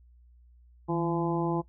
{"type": "harmonic tone with a mistuned harmonic", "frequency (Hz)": 170, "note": "F3", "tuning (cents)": -46, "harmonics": [1, 2, 3, 4, 5, 6], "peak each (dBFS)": [-30, -29, -39, -39, -35, -38], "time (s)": [0.88, 1.62], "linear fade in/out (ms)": 20, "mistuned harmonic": 1, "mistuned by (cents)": -79, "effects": ["noise-tail reverb RT60 0.1 s tail -18 dB re dry", "added 60 Hz sine -54 dBFS peak until 1.68 s"]}